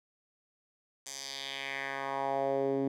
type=tone with band-pass filter sweep; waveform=10% pulse; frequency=136.8 Hz; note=C#3; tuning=23 cents flat; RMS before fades=-34 dBFS; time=1.06-2.88 s; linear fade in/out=2 ms; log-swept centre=7100 to 290 Hz; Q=2.3; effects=none